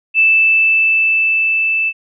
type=tone with level ramp; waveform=sine; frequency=2639 Hz; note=E7; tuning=1 cent sharp; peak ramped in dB=-7 to -13 dBFS; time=0.14-1.93 s; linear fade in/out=50 ms; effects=none